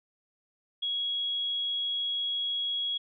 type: tone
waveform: sine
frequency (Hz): 3322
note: G#7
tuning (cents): 0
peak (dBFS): -28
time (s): 0.82-2.98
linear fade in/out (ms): 10
effects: none